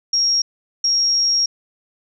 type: tone bursts at uneven times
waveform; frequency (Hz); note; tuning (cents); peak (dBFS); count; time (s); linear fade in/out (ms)
sine; 5588; F8; 0; -14; 2; 0.13-0.42 / 0.84-1.46; 5
effects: none